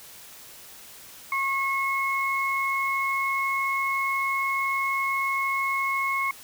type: tone pair together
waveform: sine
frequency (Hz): 1088.5 / 2177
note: C#6 / C#7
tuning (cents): -32 / -32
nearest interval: octave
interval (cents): 1200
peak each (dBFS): -26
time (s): 1.32-6.31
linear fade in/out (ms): 2
effects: white hiss -46 dBFS RMS until 6.43 s